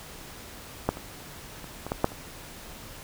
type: clicks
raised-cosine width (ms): 1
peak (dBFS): -8 / -24 / -26 / -20 / -13 / -6 / -28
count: 7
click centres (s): 0.89 / 0.971 / 1.643 / 1.866 / 1.919 / 2.044 / 2.119
effects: pink hiss -44 dBFS RMS until 3.03 s